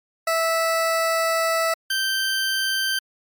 20% pulse tone pair in turn, 656 / 1560.2 Hz, E5 / G6, -9 / -9 cents, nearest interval octave + minor third, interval 1500 cents, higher second, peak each -14 / -16 dBFS, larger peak first, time 0.27-1.74 / 1.9-2.99 s, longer first, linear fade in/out 5 ms, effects MP3 96 kbps

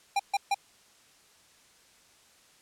square tone bursts, 800 Hz, G5, 35 cents sharp, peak -24 dBFS, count 3, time 0.16-0.545 s, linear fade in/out 5 ms, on 35 ms, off 140 ms, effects white hiss -60 dBFS RMS until 2.61 s + low-pass 9000 Hz 12 dB/octave

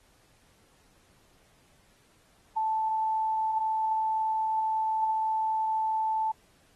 sine tone, 878 Hz, A5, 4 cents flat, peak -25 dBFS, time 2.56-6.32 s, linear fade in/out 10 ms, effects pink hiss -64 dBFS RMS until 6.75 s + AAC 32 kbps

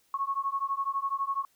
sine beating tone pair, 1094 / 1106 Hz, C#6 / C#6, -23 / -4 cents, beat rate 12 Hz, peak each -31 dBFS, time 0.14-1.45 s, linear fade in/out 2 ms, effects white hiss -68 dBFS RMS until 1.55 s

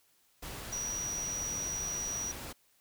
sine tone in noise, 5800 Hz, F#8, 35 cents flat, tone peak -34 dBFS, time 0.72-2.32 s, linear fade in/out 10 ms, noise pink, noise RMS -43 dBFS, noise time 0.42-2.53 s, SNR +6 dB, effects white hiss -69 dBFS RMS until 2.8 s

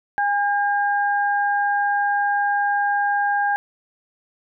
sine tone pair together, 815.3 / 1610 Hz, G#5 / G6, -32 / +46 cents, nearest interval octave, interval 1178 cents, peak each -19 / -22 dBFS, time 0.18-3.56 s, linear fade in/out 0 ms, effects none

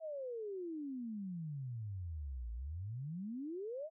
sine exponential two-way sweep, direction down then up, 659.3 to 55 to 659.3 Hz, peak -40 dBFS, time 0-3.9 s, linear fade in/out 50 ms, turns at 2.52 s, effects none

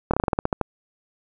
slowing click train, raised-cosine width 1 ms, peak -6 dBFS, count 11, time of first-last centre 0.11-0.613 s, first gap 26 ms, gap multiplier 1.14, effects none

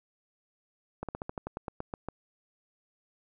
slowing click train, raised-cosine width 1 ms, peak -21 dBFS, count 12, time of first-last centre 1.03-2.086 s, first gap 57 ms, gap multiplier 1.1, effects none

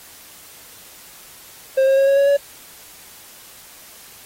triangle tone with pitch steps, 532 / 538.5 / 545.1 / 551.7 / 558.4 / 565.3 Hz, C5 / C5 / C#5 / C#5 / C#5 / C#5, +29 / +50 / -29 / -8 / +13 / +34 cents, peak -10 dBFS, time 1.77-2.37 s, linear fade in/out 10 ms, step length 100 ms, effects white hiss -43 dBFS RMS until 4.25 s + AAC 48 kbps

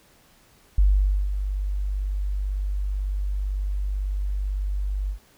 sine tone with ADSR envelope, 49 Hz, G1, in tune, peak -13 dBFS, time 0.78-5.19 s, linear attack 5 ms, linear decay 500 ms, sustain -10 dB, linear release 100 ms, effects pink hiss -57 dBFS RMS until 5.37 s

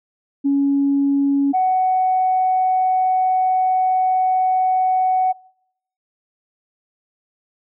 sine tone pair in turn, 279.4 / 745.9 Hz, C#4 / F#5, +14 / +14 cents, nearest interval octave + perfect fourth, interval 1700 cents, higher second, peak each -13 dBFS, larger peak neither, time 0.44-1.53 / 1.53-5.33 s, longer second, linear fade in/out 20 ms, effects noise-tail reverb RT60 0.7 s tail -25 dB re dry + tanh soft clip ceiling -9 dBFS

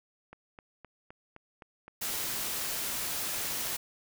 click train, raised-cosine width 0.5 ms, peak -32 dBFS, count 8, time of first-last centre 0.33-2.139 s, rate 3.87 Hz
white noise, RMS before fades -34 dBFS, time 2.01-3.77 s, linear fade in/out 10 ms
effects none

